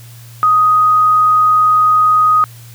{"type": "tone", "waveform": "sine", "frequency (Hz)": 1249, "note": "D#6", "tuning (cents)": 6, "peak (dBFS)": -7, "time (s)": [0.43, 2.44], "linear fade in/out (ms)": 0, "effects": ["added 117 Hz sine -34 dBFS peak until 2.74 s", "white hiss -42 dBFS RMS until 2.74 s"]}